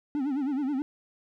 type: tone with vibrato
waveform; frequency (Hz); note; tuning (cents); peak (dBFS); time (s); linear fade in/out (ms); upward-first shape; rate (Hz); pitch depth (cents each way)
triangle; 277.2; C#4; 0; -24; 0.15-0.82; 0; sine; 9.4; 140
effects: none